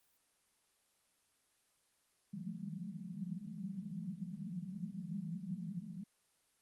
white band-pass noise, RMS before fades -44 dBFS, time 2.33-6.04 s, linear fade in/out 10 ms, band 160 to 210 Hz, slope 96 dB/octave, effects white hiss -75 dBFS RMS until 6.61 s + Opus 24 kbps

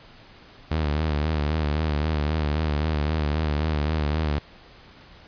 sawtooth tone with vibrato, 76.1 Hz, D#2, 38 cents flat, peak -18 dBFS, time 0.71-4.39 s, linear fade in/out 5 ms, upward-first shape sine, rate 3.8 Hz, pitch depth 77 cents each way, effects pink hiss -49 dBFS RMS until 5.27 s + resampled to 11025 Hz

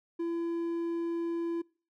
triangle tone, 337.1 Hz, E4, 39 cents sharp, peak -28 dBFS, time 0.19-1.62 s, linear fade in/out 10 ms, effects noise-tail reverb RT60 0.4 s tail -25 dB re dry

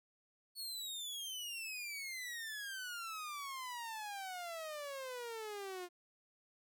sawtooth exponential sweep, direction down, 4435 to 350 Hz, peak -39 dBFS, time 0.55-5.89 s, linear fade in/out 50 ms, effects none

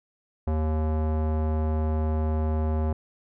square tone with low-pass filter, 78 Hz, D#2, 5 cents sharp, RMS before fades -25 dBFS, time 0.47-2.93 s, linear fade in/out 5 ms, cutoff 820 Hz, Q 1.2, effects none

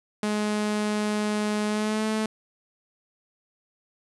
sawtooth tone with pitch glide, 210.6 to 217.4 Hz, G#3 to A3, +24 to -21 cents, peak -20 dBFS, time 0.23-2.26 s, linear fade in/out 2 ms, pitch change +55 cents, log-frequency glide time 1.67-2.05 s, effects resampled to 24000 Hz + 9-bit

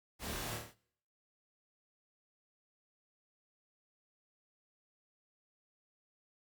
pink noise with echo, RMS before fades -43 dBFS, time 0.19-0.59 s, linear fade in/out 50 ms, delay 27 ms, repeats 6, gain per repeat -3 dB, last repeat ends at 0.752 s, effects noise-tail reverb RT60 0.7 s tail -24 dB re dry + Opus 48 kbps

